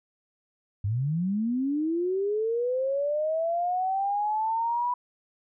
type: linear sweep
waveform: sine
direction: up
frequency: 94.3 to 987.8 Hz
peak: -24 dBFS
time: 0.84-4.94 s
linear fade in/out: 5 ms
effects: none